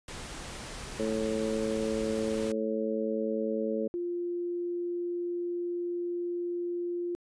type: noise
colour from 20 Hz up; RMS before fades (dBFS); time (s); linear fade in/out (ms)
pink; -41; 0.08-2.52; 2
type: harmonic tone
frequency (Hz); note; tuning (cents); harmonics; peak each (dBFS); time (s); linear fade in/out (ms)
110; A2; 0; 2 / 3 / 4 / 5; -33 / -36 / -32 / -34; 0.99-3.88; 10
type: tone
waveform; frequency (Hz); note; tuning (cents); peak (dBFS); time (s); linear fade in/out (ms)
sine; 349.2; F4; 0; -30; 3.94-7.15; 0
effects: resampled to 22050 Hz